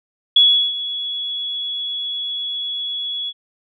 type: tone with ADSR envelope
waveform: sine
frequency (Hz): 3373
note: G#7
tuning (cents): +26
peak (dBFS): -7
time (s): 0.36-3.33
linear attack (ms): 5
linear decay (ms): 360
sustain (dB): -15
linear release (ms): 47
effects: none